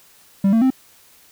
triangle tone with pitch steps, 196 / 226.4 / 261.6 Hz, G3 / A3 / C4, 0 / +50 / 0 cents, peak -10 dBFS, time 0.44-0.704 s, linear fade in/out 5 ms, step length 88 ms, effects white hiss -51 dBFS RMS until 1.31 s

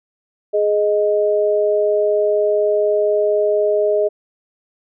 sine tone pair together, 418.1 / 622.3 Hz, G#4 / D#5, +12 / 0 cents, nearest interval perfect fifth, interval 688 cents, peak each -16 dBFS, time 0.53-4.09 s, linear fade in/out 20 ms, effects none

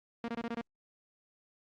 sawtooth tone bursts, 233.1 Hz, A#3, in tune, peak -30 dBFS, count 6, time 0.24-0.612 s, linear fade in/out 2 ms, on 42 ms, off 24 ms, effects low-pass 3000 Hz 12 dB/octave + Opus 48 kbps

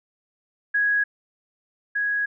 sine tone pair in turn, 1661.2 / 1661.2 Hz, G#6 / G#6, 0 / 0 cents, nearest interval unison, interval 0 cents, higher neither, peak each -18 / -21 dBFS, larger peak first, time 0.74-1.04 / 1.95-2.26 s, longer second, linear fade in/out 10 ms, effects none

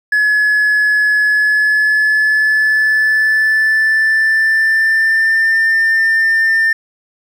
triangle tone with pitch glide, 1700 to 1798 Hz, G#6 to A6, +40 to +37 cents, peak -7 dBFS, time 0.12-6.73 s, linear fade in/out 5 ms, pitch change +97 cents, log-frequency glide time 1.22-5.61 s, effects tanh soft clip ceiling -4 dBFS + 8-bit

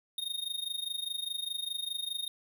square tone with amplitude modulation, 3700 Hz, A#7, 14 cents flat, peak -31 dBFS, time 0.18-2.28 s, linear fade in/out 2 ms, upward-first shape sine, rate 24.9 Hz, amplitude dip 85%, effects none

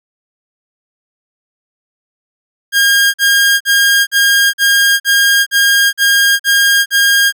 sawtooth tone bursts, 1618 Hz, G#6, 46 cents flat, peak -4 dBFS, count 10, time 2.72-7.325 s, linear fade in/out 50 ms, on 420 ms, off 45 ms, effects none

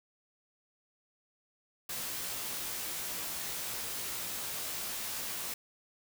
white noise with comb filter, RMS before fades -38 dBFS, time 1.89-5.54 s, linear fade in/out 5 ms, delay 17 ms, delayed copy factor +0.6, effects none

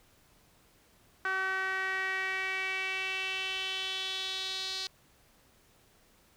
sawtooth tone with band-pass filter sweep, 380.1 Hz, F#4, 47 cents sharp, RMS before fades -34 dBFS, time 1.25-4.87 s, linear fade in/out 2 ms, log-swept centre 1500 to 4300 Hz, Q 4.2, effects pink hiss -64 dBFS RMS until 6.36 s

